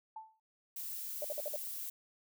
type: tone with exponential decay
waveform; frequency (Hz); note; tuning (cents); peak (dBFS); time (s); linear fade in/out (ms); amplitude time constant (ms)
sine; 880; A5; 0; -40; 0.16-0.4; 5; 52
type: noise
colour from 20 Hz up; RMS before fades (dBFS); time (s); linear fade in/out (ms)
violet; -42; 0.76-1.9; 5
type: tone bursts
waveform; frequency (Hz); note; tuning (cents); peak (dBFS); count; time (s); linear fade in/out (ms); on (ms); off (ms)
sine; 594; D5; +20; -35; 5; 1.22-1.561; 2; 25; 54
effects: none